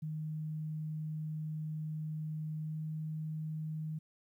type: tone with pitch glide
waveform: sine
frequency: 155.1 to 156 Hz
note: D#3 to D#3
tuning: -5 to +5 cents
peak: -36 dBFS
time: 0.02-3.99 s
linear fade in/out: 10 ms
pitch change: +10 cents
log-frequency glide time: 2.62-2.77 s
effects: 12-bit